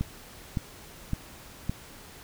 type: click train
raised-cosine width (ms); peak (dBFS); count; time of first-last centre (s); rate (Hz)
5; -15; 4; 0.01-1.695; 1.78
effects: pink hiss -48 dBFS RMS until 2.23 s